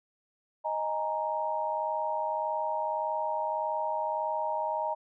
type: chord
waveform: sine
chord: D# suspended fourth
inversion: none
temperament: equal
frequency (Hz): 622.3 / 830.6 / 932.3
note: D#5 / G#5 / A#5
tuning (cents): 0 / 0 / 0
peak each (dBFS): -33 / -35 / -31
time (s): 0.64-4.95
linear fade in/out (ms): 20
effects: none